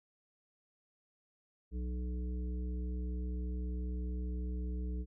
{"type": "harmonic tone with a mistuned harmonic", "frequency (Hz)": 61.8, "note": "B1", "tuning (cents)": 2, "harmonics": [1, 3, 5, 7], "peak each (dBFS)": [-35, -45, -49, -52], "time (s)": [1.71, 5.06], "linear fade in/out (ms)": 50, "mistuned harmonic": 5, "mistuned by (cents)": -18, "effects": []}